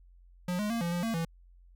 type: tone with pitch steps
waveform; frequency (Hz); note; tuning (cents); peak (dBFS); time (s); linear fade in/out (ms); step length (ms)
square; 178.8 / 209.4 / 231.6 / 171.4 / 174.7 / 227.1 / 165.6; F3 / G#3 / A#3 / F3 / F3 / A#3 / E3; +41 / +15 / -11 / -32 / +1 / -45 / +8; -30; 0.48-1.25; 5; 110
effects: added 44 Hz sine -54 dBFS peak until 1.75 s